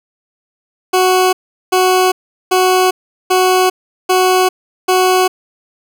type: tone bursts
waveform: 20% pulse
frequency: 370 Hz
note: F#4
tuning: in tune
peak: -4 dBFS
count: 6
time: 0.93-5.28 s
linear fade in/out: 10 ms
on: 400 ms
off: 390 ms
effects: none